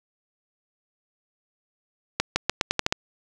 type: accelerating click train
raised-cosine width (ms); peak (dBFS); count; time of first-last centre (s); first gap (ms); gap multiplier
0.2; -3; 8; 2.2-2.925; 160; 0.85
effects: none